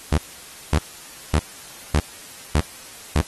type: tone bursts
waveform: sawtooth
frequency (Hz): 75.2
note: D2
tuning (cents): +42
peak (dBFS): -11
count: 6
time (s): 0.12-3.212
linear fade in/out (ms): 0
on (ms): 57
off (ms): 550
effects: white hiss -41 dBFS RMS until 3.27 s + AAC 32 kbps